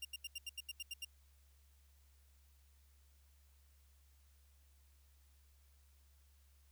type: tone bursts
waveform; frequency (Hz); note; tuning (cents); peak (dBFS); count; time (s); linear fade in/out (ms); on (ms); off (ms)
sawtooth; 2794; F7; 0; -39; 10; 0.02-1.049; 5; 30; 81
effects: added 69 Hz sine -65 dBFS peak until 6.71 s + white hiss -75 dBFS RMS until 6.71 s